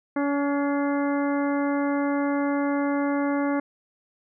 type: harmonic tone with a mistuned harmonic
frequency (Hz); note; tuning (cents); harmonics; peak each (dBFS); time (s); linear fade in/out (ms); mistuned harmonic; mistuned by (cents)
283.7; C#4; +40; 1 / 2 / 3 / 4 / 5 / 6 / 7; -23 / -29 / -33 / -35 / -37 / -39 / -40; 0.16-3.6; 5; 7; +72
effects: none